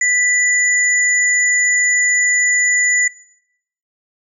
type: tone pair together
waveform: sine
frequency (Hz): 1975.5 / 6971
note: B6 / A8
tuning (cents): 0 / -17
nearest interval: octave + minor seventh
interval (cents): 2183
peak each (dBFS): -14 / -17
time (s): 0.01-3.08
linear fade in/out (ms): 5
effects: noise-tail reverb RT60 0.8 s tail -21 dB re dry